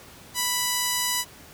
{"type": "tone", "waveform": "5% pulse", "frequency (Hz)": 987.8, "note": "B5", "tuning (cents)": 0, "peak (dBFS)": -11, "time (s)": [0.34, 1.25], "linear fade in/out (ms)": 50, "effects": ["pink hiss -47 dBFS RMS until 1.53 s", "high-pass 60 Hz 12 dB/octave"]}